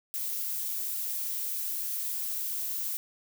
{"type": "noise", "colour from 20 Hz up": "violet", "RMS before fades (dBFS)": -33, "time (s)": [0.14, 2.97], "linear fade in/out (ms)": 0, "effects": []}